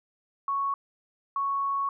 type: tone pair in turn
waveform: sine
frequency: 1108.7 / 1108.7 Hz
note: C#6 / C#6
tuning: 0 / 0 cents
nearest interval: unison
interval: 0 cents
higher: neither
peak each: -25 dBFS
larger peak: neither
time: 0.48-0.74 / 1.36-1.89 s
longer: second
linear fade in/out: 2 ms
effects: none